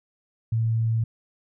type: tone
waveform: sine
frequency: 113.2 Hz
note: A2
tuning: 50 cents sharp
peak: -20 dBFS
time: 0.52-1.04 s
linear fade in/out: 5 ms
effects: none